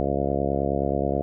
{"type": "harmonic tone", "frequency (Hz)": 69.5, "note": "C#2", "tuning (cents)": 5, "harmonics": [1, 2, 3, 4, 5, 6, 7, 8, 9, 10], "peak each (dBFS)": [-31, -31, -31, -31, -31, -31, -31, -31, -31, -31], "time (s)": [0, 1.22], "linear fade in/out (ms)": 0, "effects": []}